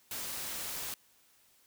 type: noise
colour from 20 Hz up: white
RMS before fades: -39 dBFS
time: 0.11-0.94 s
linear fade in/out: 2 ms
effects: white hiss -66 dBFS RMS until 1.66 s